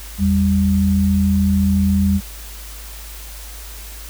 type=tone pair together; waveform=sine; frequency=82.41 / 196.27 Hz; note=E2 / G3; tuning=0 / +2 cents; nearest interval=octave + minor third; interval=1502 cents; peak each=-17 / -14 dBFS; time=0.18-2.21 s; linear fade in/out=50 ms; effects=added 52 Hz sine -33 dBFS peak until 4.09 s + white hiss -37 dBFS RMS until 4.09 s